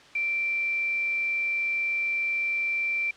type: tone with quantisation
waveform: sine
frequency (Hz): 2349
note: D7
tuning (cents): 0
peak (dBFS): -24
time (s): 0.15-3.11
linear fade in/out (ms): 5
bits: 7
effects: white hiss -51 dBFS RMS until 3.16 s + low-pass 4000 Hz 12 dB/octave